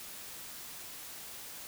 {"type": "silence", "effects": ["white hiss -46 dBFS RMS until 1.67 s"]}